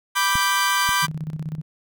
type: chord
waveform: sawtooth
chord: G major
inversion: first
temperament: equal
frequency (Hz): 987.8 / 1174.7 / 1568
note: B5 / D6 / G6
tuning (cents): 0 / 0 / 0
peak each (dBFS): -19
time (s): 0.15-1.07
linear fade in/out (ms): 20
type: clicks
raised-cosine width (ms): 5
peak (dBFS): -16 / -21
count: 2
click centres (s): 0.355 / 0.891
type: tone with tremolo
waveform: sine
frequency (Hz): 155.56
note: D#3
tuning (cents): 0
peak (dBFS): -24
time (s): 1.02-1.62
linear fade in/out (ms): 20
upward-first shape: square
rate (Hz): 16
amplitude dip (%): 70
effects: none